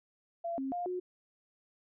sine tone with pitch steps, 679 / 268.1 / 705 / 363 Hz, F5 / C4 / F5 / F#4, -49 / +42 / +16 / -33 cents, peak -33 dBFS, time 0.44-1 s, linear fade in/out 10 ms, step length 140 ms, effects none

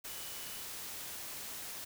sine tone in noise, 2961 Hz, F#7, 1 cent sharp, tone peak -53 dBFS, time 0.09-0.63 s, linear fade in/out 10 ms, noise white, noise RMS -44 dBFS, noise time 0.04-1.85 s, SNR -12 dB, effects none

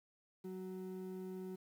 triangle ring-modulated tone, 279.6 Hz, C#4, 15 cents sharp, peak -38 dBFS, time 0.44-1.56 s, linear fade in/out 10 ms, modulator 92.4 Hz, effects 11-bit

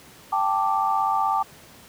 sine chord, G suspended second, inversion none, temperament equal, 784 / 880 / 1174.7 Hz, G5 / A5 / D6, 0 / 0 / 0 cents, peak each -24 dBFS, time 0.32-1.43 s, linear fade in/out 10 ms, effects pink hiss -48 dBFS RMS until 1.88 s + high-pass 80 Hz 12 dB/octave

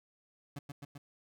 30% pulse tone with echo, 142.4 Hz, C#3, 47 cents sharp, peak -37 dBFS, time 0.56-0.59 s, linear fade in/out 5 ms, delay 130 ms, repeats 3, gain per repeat -2 dB, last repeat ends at 0.98 s, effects none

